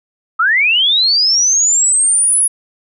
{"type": "linear sweep", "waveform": "sine", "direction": "up", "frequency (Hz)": [1244.5, 10548], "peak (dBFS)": -9, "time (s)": [0.39, 2.48], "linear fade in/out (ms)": 10, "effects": []}